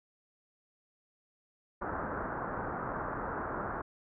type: low-pass noise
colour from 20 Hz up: white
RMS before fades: -37 dBFS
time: 1.81-3.82 s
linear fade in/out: 10 ms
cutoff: 1500 Hz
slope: 48 dB/octave
effects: none